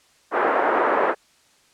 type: band-pass noise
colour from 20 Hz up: pink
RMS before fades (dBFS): -20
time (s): 0.31-1.15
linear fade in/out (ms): 50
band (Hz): 370 to 1600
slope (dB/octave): 24
effects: white hiss -58 dBFS RMS until 1.73 s + low-pass 8000 Hz 12 dB/octave